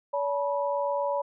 sine tone cluster, 570 / 866 / 974 Hz, C#5 / A5 / B5, +48 / -28 / -24 cents, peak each -27 / -35 / -30 dBFS, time 0.13-1.22 s, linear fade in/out 10 ms, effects none

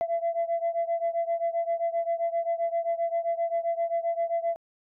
sine beating tone pair, 672 / 679.6 Hz, E5 / F5, +33 / -47 cents, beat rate 7.6 Hz, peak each -26 / -28 dBFS, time 0.01-4.56 s, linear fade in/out 0 ms, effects tanh soft clip ceiling -20 dBFS

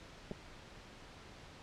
clicks, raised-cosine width 2 ms, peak -29 dBFS, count 2, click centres 0.312 / 0.317 s, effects pink hiss -54 dBFS RMS until 1.62 s + low-pass 5000 Hz 12 dB/octave

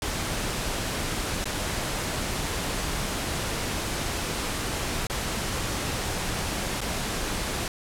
pink noise with dropouts, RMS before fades -29 dBFS, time 0.02-7.68 s, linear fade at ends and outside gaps 2 ms, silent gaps 1.443-1.455 / 5.07-5.098 / 6.807-6.814 s, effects low-pass 11000 Hz 12 dB/octave

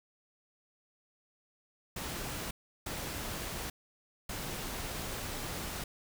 pink noise bursts at uneven times, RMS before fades -39 dBFS, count 3, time 1.96-2.51 / 2.86-3.7 / 4.29-5.84 s, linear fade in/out 5 ms, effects none

